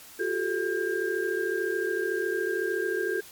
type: tone cluster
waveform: sine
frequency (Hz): 355.1 / 388.8 / 437 / 1601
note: F4 / G4 / A4 / G6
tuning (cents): +29 / -14 / -12 / +36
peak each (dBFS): -31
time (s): 0.19-3.21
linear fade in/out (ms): 10
effects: white hiss -48 dBFS RMS until 3.31 s + MP3 96 kbps